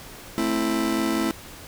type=chord; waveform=40% pulse; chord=A minor; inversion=none; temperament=just; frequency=220 / 264 / 330 Hz; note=A3 / C4 / E4; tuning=0 / +16 / +2 cents; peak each=-26 / -27 / -24 dBFS; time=0.38-1.31 s; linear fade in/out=0 ms; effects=pink hiss -42 dBFS RMS until 1.67 s